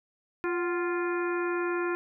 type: harmonic tone with a mistuned harmonic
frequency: 349.2 Hz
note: F4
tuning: in tune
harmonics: 1 / 2 / 3 / 4 / 5 / 6 / 7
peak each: -28 / -42 / -36 / -36 / -39 / -48 / -42 dBFS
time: 0.44-1.95 s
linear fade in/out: 0 ms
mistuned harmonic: 2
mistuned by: +100 cents
effects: none